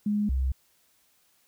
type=tone pair in turn; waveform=sine; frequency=207.8 / 65.45 Hz; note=G#3 / C2; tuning=+1 / +1 cents; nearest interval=octave + minor sixth; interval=2000 cents; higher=first; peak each=-23 dBFS; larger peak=neither; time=0.06-0.29 / 0.29-0.52 s; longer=neither; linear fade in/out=5 ms; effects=white hiss -66 dBFS RMS until 1.47 s